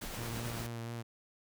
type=noise with tremolo; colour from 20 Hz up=pink; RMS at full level=-41 dBFS; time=0.01-0.67 s; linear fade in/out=10 ms; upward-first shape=triangle; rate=9.1 Hz; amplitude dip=30%
type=tone with vibrato; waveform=sawtooth; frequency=116.54 Hz; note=A#2; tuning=in tune; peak=-35 dBFS; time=0.17-1.03 s; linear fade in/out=20 ms; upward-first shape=sine; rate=4.3 Hz; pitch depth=21 cents each way
effects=none